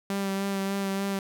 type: tone with vibrato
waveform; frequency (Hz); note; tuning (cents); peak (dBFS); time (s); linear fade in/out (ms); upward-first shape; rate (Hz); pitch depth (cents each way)
sawtooth; 196.1; G3; +1; -23; 0.1-1.19; 2; sine; 3.4; 18
effects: none